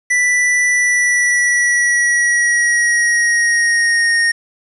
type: tone with pitch glide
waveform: square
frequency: 1975.5 to 1853.9 Hz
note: B6 to A#6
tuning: 0 to -10 cents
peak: -12 dBFS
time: 0.1-4.32 s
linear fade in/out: 10 ms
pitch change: -110 cents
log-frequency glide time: 0.68-4.18 s
effects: resampled to 24000 Hz + 7-bit